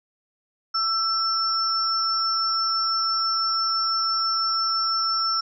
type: tone pair together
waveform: sine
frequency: 1335 / 5397 Hz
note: E6 / E8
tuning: +22 / +40 cents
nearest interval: 2 octaves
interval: 2418 cents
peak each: -24 / -23 dBFS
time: 0.74-5.41 s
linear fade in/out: 10 ms
effects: none